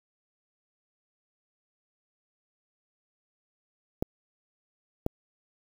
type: clicks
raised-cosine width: 2 ms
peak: -13 dBFS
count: 2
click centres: 4.025 / 5.064 s
effects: 7-bit